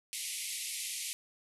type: band-pass noise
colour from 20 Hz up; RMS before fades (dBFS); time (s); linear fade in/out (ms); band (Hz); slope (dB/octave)
white; -39; 0.13-1.13; 0; 2000 to 12000; 96
effects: none